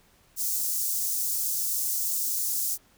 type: high-pass noise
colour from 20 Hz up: white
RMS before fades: -28 dBFS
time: 0.36-2.78 s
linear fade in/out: 50 ms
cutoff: 5800 Hz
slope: 24 dB/octave
effects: pink hiss -61 dBFS RMS until 2.97 s